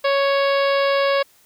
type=harmonic tone; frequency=555 Hz; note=C#5; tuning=2 cents sharp; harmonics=1 / 2 / 3 / 4 / 5 / 6 / 7 / 8 / 9; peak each=-17 / -23 / -27 / -29 / -31 / -33 / -34 / -35 / -36 dBFS; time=0.04-1.23 s; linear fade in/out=10 ms; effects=white hiss -55 dBFS RMS until 1.45 s